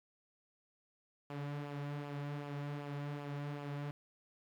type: tone with flanger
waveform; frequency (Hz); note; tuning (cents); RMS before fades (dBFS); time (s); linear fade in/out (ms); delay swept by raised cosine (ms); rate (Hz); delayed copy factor
sawtooth; 144.3; D3; -30; -42; 1.3-3.91; 2; 0.5 to 4.6; 2.6; -0.5
effects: low-pass 3000 Hz 12 dB/octave + 11-bit